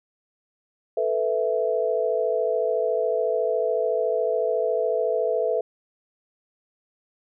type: chord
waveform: sine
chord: A suspended second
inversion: none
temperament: equal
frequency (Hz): 440 / 493.9 / 659.3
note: A4 / B4 / E5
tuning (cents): 0 / 0 / 0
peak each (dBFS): -25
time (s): 0.97-5.61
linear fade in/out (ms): 5
effects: none